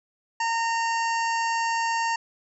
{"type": "harmonic tone", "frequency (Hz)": 918, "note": "A#5", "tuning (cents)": -27, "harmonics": [1, 2, 3, 5, 6, 7, 8], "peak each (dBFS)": [-24, -30, -34, -38, -40, -41, -42], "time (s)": [0.4, 2.16], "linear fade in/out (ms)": 5, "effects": []}